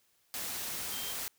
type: tone in noise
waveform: sine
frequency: 3167 Hz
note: G7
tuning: 17 cents sharp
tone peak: -43 dBFS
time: 0.92-1.12 s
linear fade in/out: 0 ms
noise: white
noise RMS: -38 dBFS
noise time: 0.34-1.28 s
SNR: -8 dB
effects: white hiss -71 dBFS RMS until 1.38 s